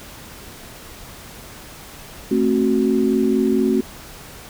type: chord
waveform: sine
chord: F# diminished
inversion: first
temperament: just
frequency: 222 / 266.4 / 370 Hz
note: A3 / C4 / F#4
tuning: +16 / +31 / 0 cents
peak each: -19 dBFS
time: 2.31-3.81 s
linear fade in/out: 5 ms
effects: pink hiss -39 dBFS RMS until 4.49 s